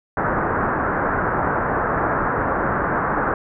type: low-pass noise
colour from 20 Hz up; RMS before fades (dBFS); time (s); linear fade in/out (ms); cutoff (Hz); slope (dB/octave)
white; -21; 0.17-3.34; 2; 1600; 48
effects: none